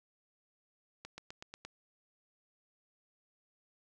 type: accelerating click train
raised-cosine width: 0.2 ms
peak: -28 dBFS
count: 6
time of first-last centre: 1.05-1.65 s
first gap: 130 ms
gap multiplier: 0.96
effects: none